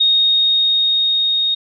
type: tone with level ramp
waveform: sine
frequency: 3722 Hz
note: A#7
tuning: 3 cents flat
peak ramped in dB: -10 to -14 dBFS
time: 0-1.55 s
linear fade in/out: 10 ms
effects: none